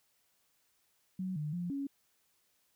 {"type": "tone with pitch steps", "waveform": "sine", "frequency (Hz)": [186.3, 150.5, 175.5, 278.2], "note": ["F#3", "D3", "F3", "C#4"], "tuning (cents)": [12, 43, 9, 6], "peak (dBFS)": -34, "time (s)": [1.19, 1.87], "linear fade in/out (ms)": 5, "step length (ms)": 170, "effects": ["white hiss -74 dBFS RMS until 2.75 s"]}